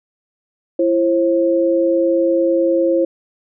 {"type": "tone pair together", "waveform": "sine", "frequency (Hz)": [336.4, 534], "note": ["E4", "C5"], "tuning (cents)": [35, 35], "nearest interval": "minor sixth", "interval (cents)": 800, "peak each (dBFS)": -15, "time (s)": [0.79, 3.05], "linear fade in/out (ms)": 5, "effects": []}